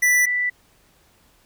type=tone pair in turn; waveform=square / sine; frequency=1975.5 / 1975.5 Hz; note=B6 / B6; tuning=0 / 0 cents; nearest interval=unison; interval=0 cents; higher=neither; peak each=-15 / -19 dBFS; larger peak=first; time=0.02-0.26 / 0.26-0.5 s; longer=neither; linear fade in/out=10 ms; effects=pink hiss -58 dBFS RMS until 1.45 s